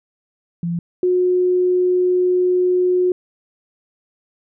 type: tone pair in turn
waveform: sine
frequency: 170.7 / 362.7 Hz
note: F3 / F#4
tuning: -39 / -34 cents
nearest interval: octave + minor second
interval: 1305 cents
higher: second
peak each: -19 / -13 dBFS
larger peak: second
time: 0.63-0.79 / 1.03-3.12 s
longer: second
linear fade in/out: 2 ms
effects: none